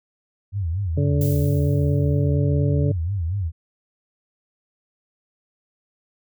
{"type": "tone with vibrato", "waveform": "sine", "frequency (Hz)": 90.6, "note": "F#2", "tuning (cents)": -36, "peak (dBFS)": -21, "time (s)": [0.52, 3.52], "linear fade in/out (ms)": 50, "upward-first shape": "sine", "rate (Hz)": 4.3, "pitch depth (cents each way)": 210}
{"type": "harmonic tone", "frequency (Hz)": 143.7, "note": "D3", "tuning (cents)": -37, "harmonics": [1, 2, 3, 4], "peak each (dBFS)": [-19, -27, -28, -31], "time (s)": [0.97, 2.92], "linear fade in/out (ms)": 5}
{"type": "noise with exponential decay", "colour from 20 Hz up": "violet", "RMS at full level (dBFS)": -31, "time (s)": [1.21, 2.36], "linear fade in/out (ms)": 2, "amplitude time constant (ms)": 250}
{"effects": []}